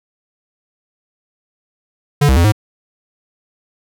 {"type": "tone with pitch steps", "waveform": "square", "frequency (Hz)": [144.8, 65.6, 85.4, 106.3], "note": ["D3", "C2", "F2", "G#2"], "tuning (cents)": [-24, 5, -38, 41], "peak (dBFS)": -9, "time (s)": [2.21, 2.522], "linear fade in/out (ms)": 10, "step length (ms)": 78, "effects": []}